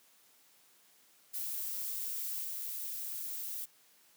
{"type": "noise with level steps", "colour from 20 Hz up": "violet", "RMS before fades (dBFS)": [-38, -40], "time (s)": [1.33, 3.66], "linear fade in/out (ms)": 20, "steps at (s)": 2.44, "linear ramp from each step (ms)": 5, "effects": ["white hiss -65 dBFS RMS until 4.16 s", "high-pass 150 Hz 12 dB/octave"]}